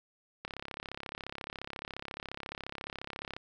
click train, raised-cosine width 0.3 ms, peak -23 dBFS, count 101, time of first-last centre 0.45-3.365 s, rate 34.3 Hz, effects none

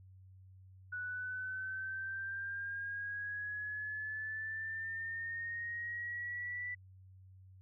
sine exponential sweep, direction up, 1473 to 1975.5 Hz, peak -38 dBFS, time 0.92-6.75 s, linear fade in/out 10 ms, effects added 94 Hz sine -55 dBFS peak until 7.61 s

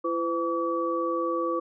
sine tone cluster, 337.4 / 507 / 1144 Hz, E4 / B4 / D6, +40 / +45 / -46 cents, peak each -29 dBFS, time 0.04-1.6 s, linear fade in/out 10 ms, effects none

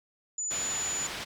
sine tone, 6980 Hz, A8, 15 cents flat, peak -30 dBFS, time 0.38-1.07 s, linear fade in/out 5 ms
white low-pass noise, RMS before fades -38 dBFS, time 0.5-1.25 s, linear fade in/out 20 ms, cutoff 4100 Hz, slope 12 dB/octave
effects none

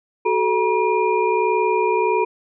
sine tone cluster, 374.2 / 435.7 / 957 / 2409 Hz, F#4 / A4 / A#5 / D7, +20 / -17 / +45 / +43 cents, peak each -21 / -20 / -20 / -28 dBFS, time 0.25-2.25 s, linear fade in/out 10 ms, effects none

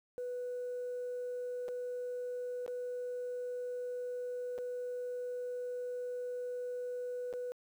sine tone with dropouts, 493.9 Hz, B4, in tune, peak -35 dBFS, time 0.18-7.52 s, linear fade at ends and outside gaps 0 ms, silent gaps 1.682-1.687 / 2.663-2.679 / 4.58-4.586 / 7.328-7.337 s, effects tanh soft clip ceiling -34 dBFS + 11-bit

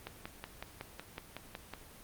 click train, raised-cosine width 0.3 ms, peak -24 dBFS, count 10, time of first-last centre 0.07-1.737 s, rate 5.4 Hz, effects pink hiss -54 dBFS RMS until 2.03 s + Opus 24 kbps

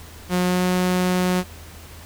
sawtooth tone with pitch glide, 180 to 181.88 Hz, F#3 to F#3, -47 to -29 cents, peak -14 dBFS, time 0.29-1.44 s, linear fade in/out 50 ms, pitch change +18 cents, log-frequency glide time 0.4-0.68 s, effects added 81 Hz sine -41 dBFS peak until 2.05 s + pink hiss -43 dBFS RMS until 2.05 s

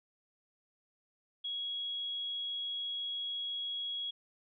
sine tone, 3322 Hz, G#7, in tune, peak -35 dBFS, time 1.44-4.11 s, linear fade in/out 10 ms, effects none

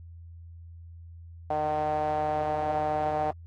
sawtooth tone with band-pass filter, 152.3 Hz, D#3, 37 cents flat, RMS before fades -28 dBFS, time 1.5-3.31 s, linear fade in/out 5 ms, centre 710 Hz, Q 8.5, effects added 84 Hz sine -43 dBFS peak until 3.46 s + AAC 32 kbps

